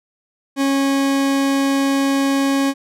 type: tone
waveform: 40% pulse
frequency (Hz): 274.5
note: C#4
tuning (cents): -17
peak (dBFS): -14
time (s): 0.56-2.74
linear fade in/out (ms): 50
effects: low-pass 12000 Hz 12 dB/octave